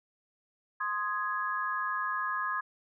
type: chord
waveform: sine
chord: Ab major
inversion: first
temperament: equal with one note detuned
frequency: 1046.5 / 1244.5 / 1666 Hz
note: C6 / Eb6 / Ab6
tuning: 0 / 0 / +5 cents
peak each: -34 dBFS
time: 0.8-2.61 s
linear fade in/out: 10 ms
effects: none